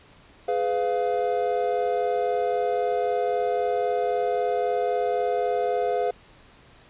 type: chord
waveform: triangle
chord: F diminished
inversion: first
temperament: just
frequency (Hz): 419.1 / 502.9 / 698.5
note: Ab4 / Cb5 / F5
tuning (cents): +16 / +31 / 0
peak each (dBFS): -25 / -24 / -24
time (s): 0.48-6.11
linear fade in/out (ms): 5
effects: pink hiss -53 dBFS RMS until 6.89 s + resampled to 8000 Hz